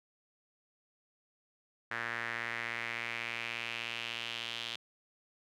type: tone with band-pass filter sweep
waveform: sawtooth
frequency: 116.54 Hz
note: A#2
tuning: in tune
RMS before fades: -39 dBFS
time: 1.91-4.76 s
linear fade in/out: 5 ms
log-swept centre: 1700 to 3300 Hz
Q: 3.5
effects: none